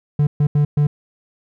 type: tone bursts at uneven times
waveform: triangle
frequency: 146.83 Hz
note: D3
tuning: in tune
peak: -10 dBFS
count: 4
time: 0.19-0.27 / 0.4-0.47 / 0.55-0.65 / 0.77-0.87 s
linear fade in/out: 5 ms
effects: none